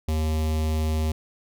square tone with notch filter, 78.2 Hz, D#2, 9 cents sharp, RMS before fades -24 dBFS, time 0.08-1.12 s, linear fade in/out 5 ms, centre 1500 Hz, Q 1.3, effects none

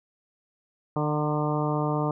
harmonic tone with a mistuned harmonic, 149.9 Hz, D3, 36 cents sharp, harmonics 1 / 2 / 3 / 4 / 5 / 6 / 7 / 8, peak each -27 / -30 / -32 / -33 / -34 / -35 / -35 / -36 dBFS, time 0.96-2.11 s, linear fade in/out 2 ms, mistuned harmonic 6, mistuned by +29 cents, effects none

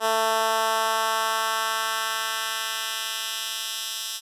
10% pulse tone with high-pass filter sweep, 222.2 Hz, A3, 17 cents sharp, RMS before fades -26 dBFS, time 0-4.21 s, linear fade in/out 50 ms, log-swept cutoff 580 to 4000 Hz, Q 1.1, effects resampled to 32000 Hz

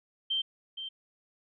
sine tone with echo, 3136 Hz, G7, in tune, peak -27 dBFS, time 0.3-0.42 s, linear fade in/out 10 ms, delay 470 ms, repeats 1, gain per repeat -9 dB, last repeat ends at 0.89 s, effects none

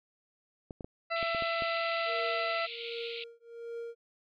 clicks, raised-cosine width 2 ms, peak -28 dBFS, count 7, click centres 0.708 / 0.808 / 0.845 / 1.228 / 1.348 / 1.423 / 1.622 s
harmonic tone, 669 Hz, E5, 25 cents sharp, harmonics 1 / 2 / 3 / 4 / 6 / 7, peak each -33 / -35 / -37 / -40 / -45 / -49 dBFS, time 1.1-2.67 s, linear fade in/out 20 ms
pink band-pass noise, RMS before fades -42 dBFS, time 1.16-3.24 s, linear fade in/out 2 ms, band 2200 to 4300 Hz, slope 96 dB/octave
triangle tone with tremolo, 466.2 Hz, A#4, in tune, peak -34 dBFS, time 2.05-3.95 s, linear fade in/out 50 ms, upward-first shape triangle, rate 1.3 Hz, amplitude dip 100%
effects none

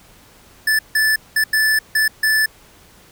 square tone bursts at uneven times, 1748 Hz, A6, 12 cents flat, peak -14 dBFS, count 6, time 0.67-0.79 / 0.95-1.16 / 1.36-1.44 / 1.53-1.79 / 1.95-2.08 / 2.23-2.46 s, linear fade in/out 5 ms, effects pink hiss -48 dBFS RMS until 3.11 s

